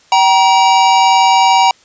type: tone pair together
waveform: square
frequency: 769.6 / 947 Hz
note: G5 / A#5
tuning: -32 / +27 cents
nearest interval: major third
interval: 359 cents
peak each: -11 / -10 dBFS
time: 0.12-1.71 s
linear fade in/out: 2 ms
effects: white hiss -48 dBFS RMS until 1.84 s + resampled to 16000 Hz